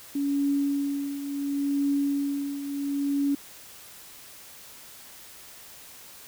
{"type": "tone with tremolo", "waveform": "sine", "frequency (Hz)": 281.9, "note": "C#4", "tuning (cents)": 29, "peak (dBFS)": -21, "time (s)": [0.15, 3.35], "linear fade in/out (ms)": 5, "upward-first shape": "triangle", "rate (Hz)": 0.71, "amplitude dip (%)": 70, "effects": ["white hiss -47 dBFS RMS until 6.27 s"]}